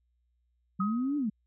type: linear two-way sweep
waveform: sine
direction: up then down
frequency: 183.7 to 299.5 to 195.7 Hz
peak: -27 dBFS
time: 0.79-1.3 s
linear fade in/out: 10 ms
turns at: 1.17 s
type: tone with exponential decay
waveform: sine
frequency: 1262 Hz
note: D#6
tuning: 24 cents sharp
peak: -29 dBFS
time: 0.8-1.26 s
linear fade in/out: 5 ms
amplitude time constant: 100 ms
effects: added 60 Hz sine -70 dBFS peak until 1.46 s